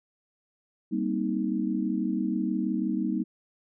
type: chord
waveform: sine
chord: C minor seventh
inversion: second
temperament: just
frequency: 196.22 / 235.5 / 261.6 / 314 Hz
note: G3 / Bb3 / C4 / Eb4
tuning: +2 / +18 / 0 / +16 cents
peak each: -30 / -30 / -34 / -30 dBFS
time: 0.91-3.24 s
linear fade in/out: 20 ms
effects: none